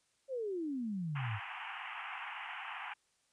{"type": "exponential sweep", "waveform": "sine", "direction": "down", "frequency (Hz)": [554.4, 98], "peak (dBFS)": -35, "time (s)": [0.28, 1.4], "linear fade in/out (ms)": 50}
{"type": "band-pass noise", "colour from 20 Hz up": "pink", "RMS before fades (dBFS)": -44, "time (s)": [1.15, 2.94], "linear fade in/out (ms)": 10, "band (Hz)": [750, 3000], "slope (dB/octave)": 96}
{"effects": ["white hiss -75 dBFS RMS until 3.32 s", "resampled to 22050 Hz"]}